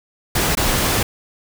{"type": "noise with dropouts", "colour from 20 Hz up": "pink", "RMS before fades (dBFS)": -18, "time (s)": [0.35, 1.03], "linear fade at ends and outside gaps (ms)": 5, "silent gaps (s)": [0.552, 0.571], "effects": []}